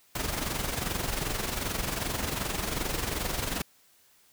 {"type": "noise with amplitude modulation", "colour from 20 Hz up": "pink", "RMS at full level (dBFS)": -29, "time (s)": [0.15, 3.62], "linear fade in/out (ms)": 5, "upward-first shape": "sine", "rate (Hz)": 22.6, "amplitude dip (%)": 60, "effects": ["white hiss -62 dBFS RMS until 4.32 s"]}